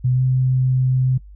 sine tone with pitch glide, 126.5 to 129.08 Hz, B2 to C3, +42 to -23 cents, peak -14 dBFS, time 0.04-1.18 s, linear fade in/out 10 ms, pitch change +35 cents, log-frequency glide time 0.14-0.21 s, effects noise-tail reverb RT60 0.1 s tail -21 dB re dry + added 50 Hz sine -38 dBFS peak until 1.35 s

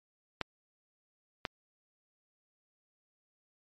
clicks, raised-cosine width 0.3 ms, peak -15 dBFS, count 2, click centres 0.413 / 1.452 s, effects MP3 64 kbps

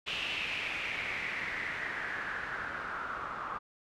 white noise with low-pass filter sweep, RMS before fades -37 dBFS, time 0.06-3.59 s, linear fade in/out 20 ms, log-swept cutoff 2900 to 1200 Hz, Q 5, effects none

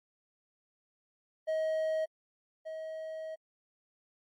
triangle tone pair in turn, 633 / 635.7 Hz, D#5 / D#5, +30 / +37 cents, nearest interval unison, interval 7 cents, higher second, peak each -27 / -36 dBFS, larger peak first, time 1.47-2.06 / 2.65-3.36 s, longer second, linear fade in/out 20 ms, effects AAC 64 kbps

